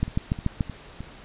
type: two click trains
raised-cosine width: 5 ms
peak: -10 / -21 dBFS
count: 5 / 4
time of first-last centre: 0.03-0.608 / 0.08-1.006 s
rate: 6.92 / 3.24 Hz
effects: pink hiss -46 dBFS RMS until 1.24 s + resampled to 8000 Hz